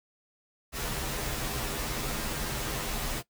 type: noise with comb filter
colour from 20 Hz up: pink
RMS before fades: -33 dBFS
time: 0.72-3.23 s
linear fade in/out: 50 ms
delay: 11 ms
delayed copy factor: -0.85
effects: noise-tail reverb RT60 0.1 s tail -18 dB re dry